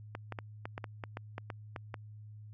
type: clicks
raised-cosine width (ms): 0.5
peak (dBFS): -24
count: 12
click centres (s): 0.151 / 0.323 / 0.388 / 0.655 / 0.779 / 0.842 / 1.038 / 1.171 / 1.381 / 1.502 / 1.762 / 1.942
effects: added 106 Hz sine -47 dBFS peak until 2.53 s